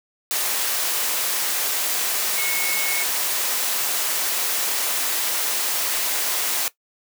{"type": "tone in noise", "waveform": "sine", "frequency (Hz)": 2191, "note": "C#7", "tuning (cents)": -21, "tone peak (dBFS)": -26, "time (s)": [2.38, 3.03], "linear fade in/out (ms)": 0, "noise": "white", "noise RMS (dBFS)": -23, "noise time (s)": [0.31, 6.68], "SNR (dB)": -6, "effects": ["noise-tail reverb RT60 0.1 s tail -17 dB re dry", "high-pass 400 Hz 12 dB/octave"]}